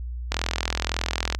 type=click train; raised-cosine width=0.2 ms; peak=-6 dBFS; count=44; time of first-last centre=0.32-1.349 s; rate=41.8 Hz; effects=added 60 Hz sine -29 dBFS peak until 1.39 s